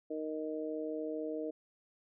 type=harmonic tone; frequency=155.56 Hz; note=D#3; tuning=in tune; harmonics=2 / 3 / 4; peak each=-39 / -39 / -42 dBFS; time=0.1-1.51 s; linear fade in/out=10 ms; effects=none

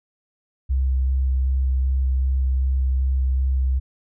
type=tone with vibrato; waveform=sine; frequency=65.5 Hz; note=C2; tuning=2 cents sharp; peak=-17 dBFS; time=0.69-3.8 s; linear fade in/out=20 ms; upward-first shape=square; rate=2.6 Hz; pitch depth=10 cents each way; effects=none

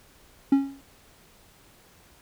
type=tone with exponential decay; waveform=triangle; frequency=274.9 Hz; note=C#4; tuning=14 cents flat; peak=-11 dBFS; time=0.52-0.81 s; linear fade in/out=5 ms; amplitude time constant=63 ms; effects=pink hiss -56 dBFS RMS until 2.21 s

